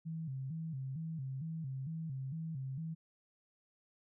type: tone with vibrato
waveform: sine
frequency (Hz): 146.83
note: D3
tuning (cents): 0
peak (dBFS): -38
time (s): 0.05-2.95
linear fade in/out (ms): 20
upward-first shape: square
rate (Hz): 2.2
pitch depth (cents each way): 170
effects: none